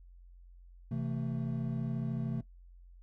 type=chord; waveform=triangle; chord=A minor; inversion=first; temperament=equal with one note detuned; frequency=130.81 / 164.81 / 223.5 Hz; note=C3 / E3 / A3; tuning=0 / 0 / +27 cents; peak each=-33 / -37 / -35 dBFS; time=0.91-2.41 s; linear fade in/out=5 ms; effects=noise-tail reverb RT60 0.1 s tail -18 dB re dry + added 44 Hz sine -52 dBFS peak until 3.02 s